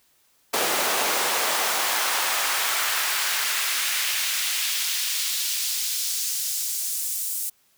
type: noise with high-pass filter sweep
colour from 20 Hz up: pink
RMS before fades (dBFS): -25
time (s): 0.53-7.5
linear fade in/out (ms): 10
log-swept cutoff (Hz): 460 to 9100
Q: 1
effects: white hiss -63 dBFS RMS until 7.77 s